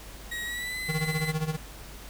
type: tone with pitch glide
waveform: 35% pulse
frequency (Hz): 1900 to 2025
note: A#6 to B6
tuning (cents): +33 to +43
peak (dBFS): -30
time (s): 0.31-1.32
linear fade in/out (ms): 10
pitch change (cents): +110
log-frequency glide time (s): 0.45-0.79
type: tone with tremolo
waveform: square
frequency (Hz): 156.6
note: D#3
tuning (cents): +11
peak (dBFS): -25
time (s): 0.88-1.57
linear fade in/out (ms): 20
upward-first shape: sine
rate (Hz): 15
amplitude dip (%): 80
effects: added 50 Hz sine -45 dBFS peak until 2.09 s + pink hiss -46 dBFS RMS until 2.09 s